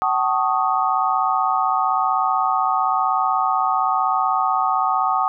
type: chord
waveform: sine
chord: D# half-diminished seventh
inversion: first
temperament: equal with one note detuned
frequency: 759 / 880 / 1108.7 / 1244.5 Hz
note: F#5 / A5 / C#6 / D#6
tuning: +44 / 0 / 0 / 0 cents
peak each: -21 / -24 / -23 / -21 dBFS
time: 0.02-5.28 s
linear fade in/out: 0 ms
effects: none